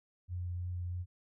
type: tone with vibrato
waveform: sine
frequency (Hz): 88.9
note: F2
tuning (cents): +31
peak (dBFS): -35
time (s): 0.28-1.06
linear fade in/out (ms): 50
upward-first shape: triangle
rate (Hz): 3.1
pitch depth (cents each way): 14
effects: none

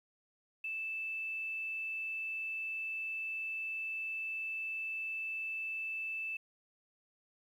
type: tone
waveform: sine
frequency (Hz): 2637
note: E7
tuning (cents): 0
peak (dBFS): -36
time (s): 0.64-6.37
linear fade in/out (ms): 5
effects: 11-bit

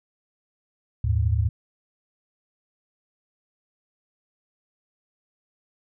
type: tone cluster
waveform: sine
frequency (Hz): 76.9 / 93.9 / 107.6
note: D#2 / F#2 / A2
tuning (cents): -20 / +26 / -38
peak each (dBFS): -22 / -30 / -22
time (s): 1.04-1.49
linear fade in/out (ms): 5
effects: none

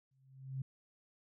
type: tone with exponential growth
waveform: sine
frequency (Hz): 133.2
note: C3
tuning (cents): +31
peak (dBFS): -34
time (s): 0.11-0.62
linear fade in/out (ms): 5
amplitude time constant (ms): 110
effects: none

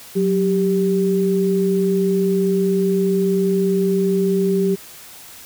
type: tone pair together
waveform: sine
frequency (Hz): 185 / 392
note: F#3 / G4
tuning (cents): 0 / 0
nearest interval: octave + minor second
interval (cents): 1300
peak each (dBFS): -18 / -17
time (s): 0.15-4.76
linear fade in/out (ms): 20
effects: white hiss -40 dBFS RMS until 5.45 s

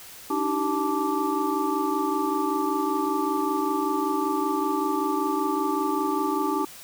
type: tone cluster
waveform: sine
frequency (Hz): 290 / 315.2 / 386 / 873 / 1169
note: D4 / D#4 / G4 / A5 / D6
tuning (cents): -22 / +23 / -27 / -14 / -8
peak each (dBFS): -29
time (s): 0.3-6.65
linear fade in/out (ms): 5
effects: white hiss -44 dBFS RMS until 6.83 s

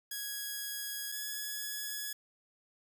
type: tone pair in turn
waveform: 5% pulse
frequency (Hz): 1661.2 / 1689.3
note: G#6 / G#6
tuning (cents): 0 / +29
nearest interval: unison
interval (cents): 29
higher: second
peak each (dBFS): -26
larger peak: neither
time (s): 0.11-1.12 / 1.12-2.13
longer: neither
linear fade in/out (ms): 5
effects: none

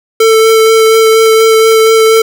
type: tone with vibrato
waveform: square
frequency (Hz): 444.6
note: A4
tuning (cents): +18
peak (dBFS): -4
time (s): 0.2-2.22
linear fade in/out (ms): 5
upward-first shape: sine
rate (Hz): 4.2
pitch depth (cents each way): 12
effects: none

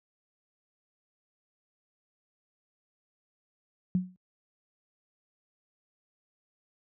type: tone with exponential decay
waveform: sine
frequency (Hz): 183.2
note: F#3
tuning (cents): -17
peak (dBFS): -20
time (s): 3.95-4.16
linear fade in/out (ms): 0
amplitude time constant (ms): 45
effects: high-pass 60 Hz 12 dB/octave

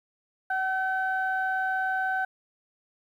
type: tone pair together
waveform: sine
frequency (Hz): 755 / 1528.4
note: F#5 / G6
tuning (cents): +35 / -44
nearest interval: octave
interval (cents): 1221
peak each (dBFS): -27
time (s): 0.5-2.25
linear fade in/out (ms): 5
effects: tanh soft clip ceiling -17 dBFS + 10-bit

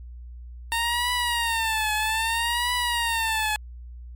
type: tone with vibrato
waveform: 15% pulse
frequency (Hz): 916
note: A#5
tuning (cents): -31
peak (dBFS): -16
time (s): 0.72-3.56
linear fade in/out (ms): 0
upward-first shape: triangle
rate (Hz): 0.62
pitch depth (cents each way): 130
effects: added 60 Hz sine -37 dBFS peak until 4.15 s + MP3 64 kbps

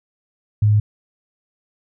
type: tone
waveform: sine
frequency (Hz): 105.4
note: G#2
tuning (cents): +26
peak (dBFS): -11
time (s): 0.62-0.8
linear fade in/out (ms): 5
effects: none

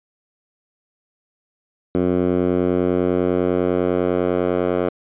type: tone with band-pass filter sweep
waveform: 10% pulse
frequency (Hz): 90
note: F#2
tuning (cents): -47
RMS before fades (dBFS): -19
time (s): 1.95-4.89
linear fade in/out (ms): 0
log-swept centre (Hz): 310 to 560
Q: 1.1
effects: resampled to 8000 Hz

